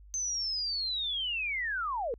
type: linear sweep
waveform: sine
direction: down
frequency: 6260 to 431 Hz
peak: -30 dBFS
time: 0.14-2.14 s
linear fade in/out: 0 ms
effects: added 50 Hz sine -50 dBFS peak until 2.18 s